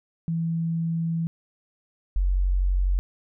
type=tone pair in turn; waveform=sine; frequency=165.2 / 46.09 Hz; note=E3 / F#1; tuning=+4 / -6 cents; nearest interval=octave + minor seventh; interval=2210 cents; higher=first; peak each=-23 / -19 dBFS; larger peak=second; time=0.28-1.27 / 2.16-2.99 s; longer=first; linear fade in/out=0 ms; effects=none